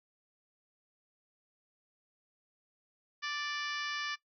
harmonic tone, 587 Hz, D5, 1 cent flat, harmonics 2 / 3 / 4 / 5 / 6 / 7 / 8 / 9 / 10, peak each -41 / -39 / -44 / -45 / -46 / -52 / -47 / -48 / -53 dBFS, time 3.22-4.16 s, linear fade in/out 20 ms, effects noise-tail reverb RT60 0.1 s tail -17 dB re dry

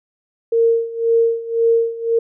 sine tone with tremolo, 459.9 Hz, A#4, 23 cents flat, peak -10 dBFS, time 0.52-2.19 s, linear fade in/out 5 ms, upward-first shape sine, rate 1.9 Hz, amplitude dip 85%, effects none

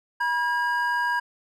triangle tone pair together, 967 / 1626.3 Hz, B5 / G#6, -37 / -37 cents, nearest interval major sixth, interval 900 cents, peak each -23 dBFS, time 0.2-1.2 s, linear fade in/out 10 ms, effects none

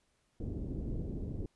pink low-pass noise, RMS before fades -38 dBFS, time 0.4-1.46 s, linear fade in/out 2 ms, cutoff 390 Hz, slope 24 dB/octave, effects pink hiss -75 dBFS RMS until 1.55 s + resampled to 24000 Hz

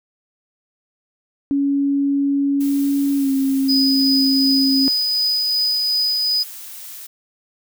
sine tone with pitch glide, 280 to 269.8 Hz, C#4 to C#4, +18 to -47 cents, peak -15 dBFS, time 1.51-4.88 s, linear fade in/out 0 ms, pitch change -65 cents, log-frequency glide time 3.16-3.31 s
blue noise, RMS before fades -35 dBFS, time 2.6-7.07 s, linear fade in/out 10 ms
sine tone with tremolo, 4978 Hz, D#8, in tune, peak -15 dBFS, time 3.68-6.44 s, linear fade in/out 20 ms, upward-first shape triangle, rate 2.7 Hz, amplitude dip 25%
effects none

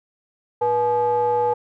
triangle ring-modulated tone, 185 Hz, F#3, in tune, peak -12 dBFS, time 0.61-1.54 s, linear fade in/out 10 ms, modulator 669 Hz, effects none

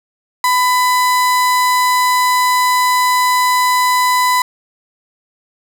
35% pulse tone, 1000 Hz, B5, 21 cents sharp, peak -9 dBFS, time 0.44-4.42 s, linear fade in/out 2 ms, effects none

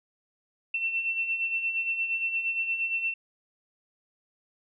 sine beating tone pair, 2688 / 2696.6 Hz, E7 / E7, +33 / +39 cents, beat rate 8.6 Hz, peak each -35 / -27 dBFS, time 0.74-3.14 s, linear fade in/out 5 ms, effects none

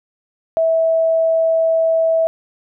sine tone, 652 Hz, E5, 19 cents flat, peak -12 dBFS, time 0.57-2.27 s, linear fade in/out 0 ms, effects none

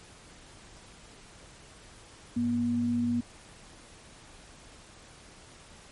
sine tone pair together, 100.6 / 239.3 Hz, G2 / A#3, +45 / +46 cents, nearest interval octave + minor third, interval 1501 cents, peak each -37 / -25 dBFS, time 2.36-3.21 s, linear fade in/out 10 ms, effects pink hiss -52 dBFS RMS until 5.91 s + MP3 48 kbps

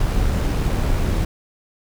brown noise with amplitude modulation, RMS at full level -18 dBFS, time 0-1.25 s, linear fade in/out 5 ms, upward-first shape sine, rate 75.5 Hz, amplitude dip 25%, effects none

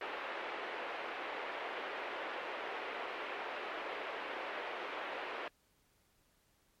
pink band-pass noise, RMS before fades -42 dBFS, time 0.01-5.48 s, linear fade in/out 2 ms, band 400 to 2800 Hz, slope 24 dB/octave, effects pink hiss -73 dBFS RMS until 6.8 s + MP3 64 kbps

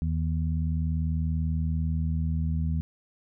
harmonic tone, 80.2 Hz, E2, 47 cents flat, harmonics 1 / 2 / 3, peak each -26 / -29 / -37 dBFS, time 0.02-2.81 s, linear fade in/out 0 ms, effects none

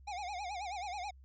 square tone with vibrato, 770 Hz, G5, 31 cents flat, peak -39 dBFS, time 0.07-1.11 s, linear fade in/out 10 ms, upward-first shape sine, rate 9.3 Hz, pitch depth 160 cents each way, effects added 66 Hz sine -54 dBFS peak until 1.24 s + resampled to 16000 Hz

